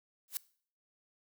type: noise with exponential growth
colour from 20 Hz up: blue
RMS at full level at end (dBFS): -31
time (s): 0.28-0.37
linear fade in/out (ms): 0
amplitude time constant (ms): 18
effects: noise-tail reverb RT60 0.5 s tail -21 dB re dry